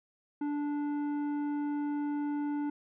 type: tone with tanh clipping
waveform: sine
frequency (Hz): 292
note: D4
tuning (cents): -10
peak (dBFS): -32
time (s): 0.41-2.7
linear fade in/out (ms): 5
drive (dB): 10
effects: none

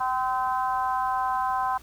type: harmonic tone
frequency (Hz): 256.8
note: C4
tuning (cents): -32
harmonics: 3 / 4 / 5 / 6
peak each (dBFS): -27 / -26 / -34 / -37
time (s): 0-1.78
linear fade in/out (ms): 10
effects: added 60 Hz sine -52 dBFS peak until 1.82 s + pink hiss -52 dBFS RMS until 1.82 s

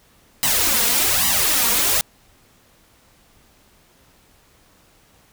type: noise with flanger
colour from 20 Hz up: white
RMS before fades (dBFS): -18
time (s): 0.43-2.01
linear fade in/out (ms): 0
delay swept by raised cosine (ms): 1 to 4.3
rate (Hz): 1.2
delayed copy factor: +0.95
effects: pink hiss -55 dBFS RMS until 5.32 s

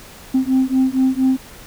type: beating tone pair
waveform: sine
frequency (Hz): 259.5 / 263.8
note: C4 / C4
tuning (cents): -14 / +14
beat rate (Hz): 4.3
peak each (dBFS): -15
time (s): 0.34-1.37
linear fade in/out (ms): 10
effects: tanh soft clip ceiling -9 dBFS + pink hiss -40 dBFS RMS until 1.66 s

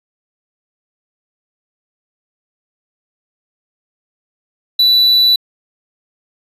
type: tone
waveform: triangle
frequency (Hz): 3963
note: B7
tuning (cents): +5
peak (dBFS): -6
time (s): 4.79-5.36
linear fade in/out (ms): 5
effects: resampled to 32000 Hz + 8-bit

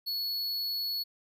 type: tone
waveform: square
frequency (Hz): 4390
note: C#8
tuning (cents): -18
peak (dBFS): -31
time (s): 0.06-1.04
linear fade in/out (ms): 20
effects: none

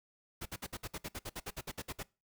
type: noise bursts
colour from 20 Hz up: pink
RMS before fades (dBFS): -41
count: 16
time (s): 0.41-2.032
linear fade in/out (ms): 10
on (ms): 47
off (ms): 58
effects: noise-tail reverb RT60 0.3 s tail -23 dB re dry

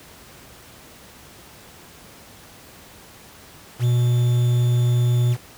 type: tone with quantisation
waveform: triangle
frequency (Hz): 121.7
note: B2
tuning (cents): -25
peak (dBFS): -13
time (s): 3.79-5.37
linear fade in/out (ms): 50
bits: 6
effects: pink hiss -45 dBFS RMS until 5.57 s + high-pass 60 Hz 12 dB/octave

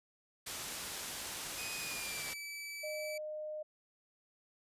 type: low-pass noise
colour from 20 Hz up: white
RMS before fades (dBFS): -43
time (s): 0.46-2.34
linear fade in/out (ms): 10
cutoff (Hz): 10000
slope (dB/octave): 12
type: tone with pitch glide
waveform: sawtooth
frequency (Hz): 2500 to 2306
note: D#7 to D7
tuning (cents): +8 to -32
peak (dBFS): -39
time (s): 1.58-3.18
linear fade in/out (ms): 5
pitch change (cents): -140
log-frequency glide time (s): 1.78-2.28
type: tone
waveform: sine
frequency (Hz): 612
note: D#5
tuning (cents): -29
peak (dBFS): -39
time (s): 2.83-3.63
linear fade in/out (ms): 10
effects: resampled to 32000 Hz

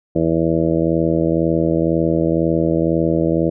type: harmonic tone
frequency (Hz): 82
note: E2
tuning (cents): -9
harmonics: 1 / 2 / 3 / 4 / 5 / 6 / 7 / 8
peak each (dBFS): -28 / -20 / -25 / -18 / -26 / -22 / -23 / -28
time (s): 0.15-3.5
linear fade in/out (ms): 10
effects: none

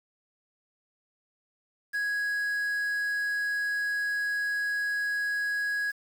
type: tone with quantisation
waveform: triangle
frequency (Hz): 1661.2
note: G#6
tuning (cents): 0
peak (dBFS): -25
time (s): 1.93-5.92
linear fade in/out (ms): 20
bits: 8
effects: none

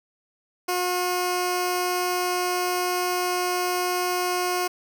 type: tone with notch filter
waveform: 10% pulse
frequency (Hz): 359.8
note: F#4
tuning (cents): -48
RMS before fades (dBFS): -25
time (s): 0.68-4.68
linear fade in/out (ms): 10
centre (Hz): 1700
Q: 1.9
effects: none

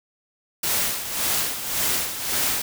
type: noise with tremolo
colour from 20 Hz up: white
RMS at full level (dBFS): -22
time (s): 0.63-2.62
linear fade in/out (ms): 5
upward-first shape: sine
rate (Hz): 1.8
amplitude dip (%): 65
effects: none

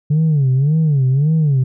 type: tone with vibrato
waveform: sine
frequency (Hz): 144.1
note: D3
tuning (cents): -33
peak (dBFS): -9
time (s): 0.1-1.64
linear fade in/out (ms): 10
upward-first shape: sine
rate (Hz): 1.8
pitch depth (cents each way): 190
effects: tanh soft clip ceiling -9 dBFS

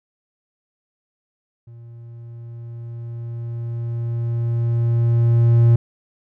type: tone with level ramp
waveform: triangle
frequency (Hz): 117.2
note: A#2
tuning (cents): +10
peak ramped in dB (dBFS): -36 to -7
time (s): 1.67-5.76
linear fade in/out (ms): 5
effects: none

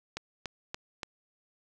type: click train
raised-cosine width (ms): 0.2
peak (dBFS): -18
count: 4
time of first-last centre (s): 0.17-1.032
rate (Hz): 3.48
effects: none

